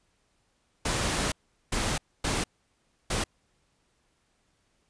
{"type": "noise bursts at uneven times", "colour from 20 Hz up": "pink", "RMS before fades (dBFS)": -28, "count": 4, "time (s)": [[0.85, 1.32], [1.72, 1.98], [2.24, 2.44], [3.1, 3.24]], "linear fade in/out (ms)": 5, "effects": ["pink hiss -71 dBFS RMS until 4.89 s", "resampled to 22050 Hz"]}